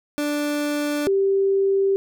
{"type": "tone pair in turn", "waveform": ["30% pulse", "sine"], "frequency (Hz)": [293.7, 391.1], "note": ["D4", "G4"], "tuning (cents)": [0, -4], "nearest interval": "perfect fourth", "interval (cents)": 496, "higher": "second", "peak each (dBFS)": [-19, -16], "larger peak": "second", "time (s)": [[0.18, 1.07], [1.07, 1.96]], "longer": "neither", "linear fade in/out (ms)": 0, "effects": []}